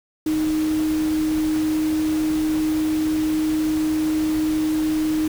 sine tone in noise, 311.1 Hz, D#4, in tune, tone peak -18 dBFS, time 0.26-5.28 s, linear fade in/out 5 ms, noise pink, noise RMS -34 dBFS, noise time 0.26-5.28 s, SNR +13 dB, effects none

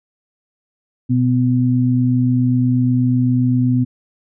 sine tone pair together, 123.47 / 251.4 Hz, B2 / B3, 0 / +31 cents, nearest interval octave, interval 1231 cents, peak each -15 dBFS, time 1.09-3.85 s, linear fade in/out 20 ms, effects none

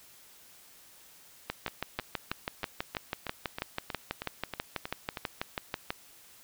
two click trains, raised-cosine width 0.3 ms, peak -15 / -19 dBFS, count 28 / 12, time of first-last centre 1.5-5.905 / 1.68-5.172 s, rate 6.13 / 3.15 Hz, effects white hiss -56 dBFS RMS until 6.43 s

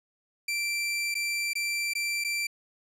sawtooth tone with dropouts, 2348 Hz, D7, 1 cent flat, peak -24 dBFS, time 0.48-2.47 s, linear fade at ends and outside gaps 5 ms, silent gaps 1.143-1.151 / 1.534-1.553 / 1.936-1.951 / 2.24-2.246 s, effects low-pass 12000 Hz 12 dB/octave

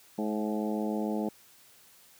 harmonic tone with a mistuned harmonic, 106.7 Hz, G#2, 47 cents sharp, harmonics 2 / 3 / 4 / 5 / 6 / 7 / 8, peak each -31 / -35 / -37 / -39 / -41 / -42 / -43 dBFS, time 0.18-1.29 s, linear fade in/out 5 ms, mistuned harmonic 6, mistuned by +30 cents, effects white hiss -58 dBFS RMS until 2.19 s + high-pass 60 Hz 12 dB/octave

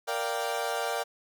30% pulse chord, G minor seventh, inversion first, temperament equal, 466.2 / 587.3 / 698.5 / 784 Hz, Bb4 / D5 / F5 / G5, 0 / 0 / 0 / 0 cents, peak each -32 dBFS, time 0.07-1.04 s, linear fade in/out 20 ms, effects none

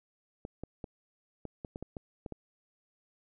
clicks, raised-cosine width 2 ms, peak -26 dBFS, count 10, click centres 0.451 / 0.636 / 0.842 / 1.453 / 1.648 / 1.759 / 1.826 / 1.968 / 2.262 / 2.323 s, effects none

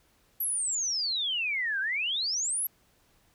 sine exponential two-way sweep, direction down then up, 11970 to 1518 to 11970 Hz, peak -27 dBFS, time 0.4-2.67 s, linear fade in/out 5 ms, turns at 1.8 s, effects pink hiss -66 dBFS RMS until 3.34 s

